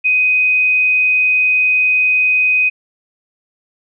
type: tone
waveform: sine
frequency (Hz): 2505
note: D#7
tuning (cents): +11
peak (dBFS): -10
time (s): 0.04-2.7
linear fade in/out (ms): 20
effects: none